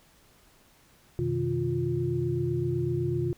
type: tone cluster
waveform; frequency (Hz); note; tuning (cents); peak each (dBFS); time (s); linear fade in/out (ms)
sine; 90.5 / 127.4 / 155.3 / 351.1; F#2 / C3 / D#3 / F4; -38 / -46 / -3 / +9; -37 / -29 / -33 / -29; 1.19-3.33; 0
effects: pink hiss -60 dBFS RMS until 3.37 s